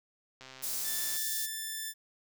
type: click train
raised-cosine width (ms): 0.2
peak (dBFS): -31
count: 100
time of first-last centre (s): 0.41-1.166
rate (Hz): 131
type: high-pass noise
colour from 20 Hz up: white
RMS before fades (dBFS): -35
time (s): 0.62-1.47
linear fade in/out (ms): 20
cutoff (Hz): 4400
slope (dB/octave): 24
type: tone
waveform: 5% pulse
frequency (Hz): 1762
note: A6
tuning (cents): +2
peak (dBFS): -25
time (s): 0.83-1.94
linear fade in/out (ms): 50
effects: none